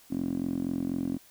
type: tone with band-pass filter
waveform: 10% pulse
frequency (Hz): 44.12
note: F1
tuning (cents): +18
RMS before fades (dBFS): -31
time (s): 0.1-1.18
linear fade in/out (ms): 20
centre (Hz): 270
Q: 4.9
effects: white hiss -57 dBFS RMS until 1.3 s